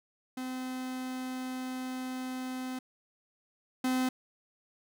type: tone pair in turn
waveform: 45% pulse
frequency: 256.6 / 256.6 Hz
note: C4 / C4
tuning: -34 / -34 cents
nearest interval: unison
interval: 0 cents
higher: neither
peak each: -35 / -27 dBFS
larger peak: second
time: 0.37-2.79 / 3.84-4.09 s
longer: first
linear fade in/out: 5 ms
effects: none